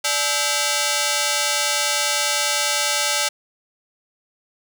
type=ring-modulated tone; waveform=5% pulse; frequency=720 Hz; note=F#5; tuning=47 cents flat; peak=-4 dBFS; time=0.04-3.29 s; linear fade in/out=10 ms; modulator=135 Hz; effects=none